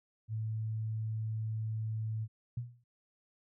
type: tone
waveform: sine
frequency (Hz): 110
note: A2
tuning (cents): 0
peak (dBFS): -33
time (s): 0.28-2.28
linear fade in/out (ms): 50
type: tone with exponential decay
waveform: sine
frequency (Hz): 120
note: B2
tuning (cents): -49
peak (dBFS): -31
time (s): 2.57-2.84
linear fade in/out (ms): 5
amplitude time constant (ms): 57
effects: none